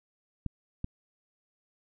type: clicks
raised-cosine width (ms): 5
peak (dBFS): -20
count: 2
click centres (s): 0.463 / 0.844
effects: none